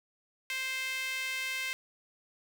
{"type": "tone with high-pass filter", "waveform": "sawtooth", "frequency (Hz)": 523.3, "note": "C5", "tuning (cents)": 0, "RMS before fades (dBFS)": -35, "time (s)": [0.5, 1.73], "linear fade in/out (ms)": 0, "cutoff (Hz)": 2200, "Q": 3.1, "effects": []}